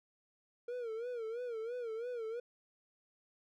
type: tone with vibrato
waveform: triangle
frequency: 467.9 Hz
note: A#4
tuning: 6 cents sharp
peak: -36 dBFS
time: 0.68-2.4 s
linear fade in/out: 5 ms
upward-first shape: sine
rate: 3 Hz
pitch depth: 110 cents each way
effects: none